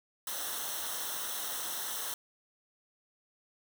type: noise with comb filter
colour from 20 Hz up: white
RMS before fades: -37 dBFS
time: 0.27-2.14 s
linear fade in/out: 2 ms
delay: 0.42 ms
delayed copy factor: -0.75
effects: none